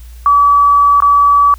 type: tone with dropouts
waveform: sine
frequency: 1146 Hz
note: D6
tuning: 43 cents flat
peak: -5 dBFS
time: 0.26-1.54 s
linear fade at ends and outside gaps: 1 ms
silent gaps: 1.003-1.022 s
effects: added 59 Hz sine -30 dBFS peak until 1.58 s + white hiss -46 dBFS RMS until 1.58 s